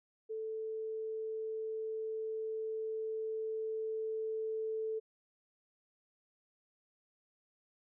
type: tone with level ramp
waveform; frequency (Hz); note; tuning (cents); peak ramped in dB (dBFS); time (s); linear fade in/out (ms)
sine; 440; A4; 0; -37 to -34; 0.29-5; 20
effects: none